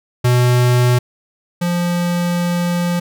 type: tone pair in turn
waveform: square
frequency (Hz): 123.47 / 174.61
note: B2 / F3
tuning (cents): 0 / 0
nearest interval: tritone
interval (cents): 600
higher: second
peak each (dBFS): -11 / -16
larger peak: first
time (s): 0.24-0.99 / 1.61-3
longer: second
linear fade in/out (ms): 10
effects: none